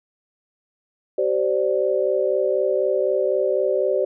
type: chord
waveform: sine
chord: G suspended fourth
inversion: none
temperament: equal with one note detuned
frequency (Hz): 384.2 / 523.3 / 587.3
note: G4 / C5 / D5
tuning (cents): -35 / 0 / 0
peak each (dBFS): -22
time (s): 1.18-4.05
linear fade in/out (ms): 5
effects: none